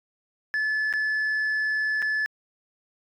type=tone with dropouts; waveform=sine; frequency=1729 Hz; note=A6; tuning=31 cents flat; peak=-20 dBFS; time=0.54-2.26 s; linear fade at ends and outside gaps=0 ms; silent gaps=0.927-0.937 / 2.02-2.025 s; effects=tanh soft clip ceiling -22 dBFS